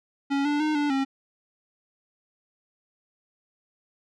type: tone with pitch steps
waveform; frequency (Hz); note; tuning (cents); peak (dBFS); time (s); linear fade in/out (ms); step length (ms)
square; 278.6 / 292.6 / 306.4 / 292.2 / 270.3; C#4 / D4 / D#4 / D4 / C#4; +9 / -6 / -27 / -9 / -44; -23; 0.3-1.05; 20; 150
effects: low-pass 4000 Hz 12 dB/octave